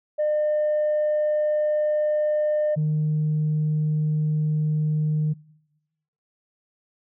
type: tone pair in turn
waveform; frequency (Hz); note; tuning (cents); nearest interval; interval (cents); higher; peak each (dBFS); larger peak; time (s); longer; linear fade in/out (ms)
sine; 604 / 153.2; D5 / D#3; +48 / -27; 2 octaves; 2375; first; -18; neither; 0.18-2.76 / 2.76-5.34; neither; 20
effects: noise-tail reverb RT60 1.0 s tail -25 dB re dry + tanh soft clip ceiling -17 dBFS